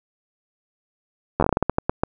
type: slowing click train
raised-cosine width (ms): 1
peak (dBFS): -4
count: 13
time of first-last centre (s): 1.4-2.035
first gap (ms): 11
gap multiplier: 1.26
effects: none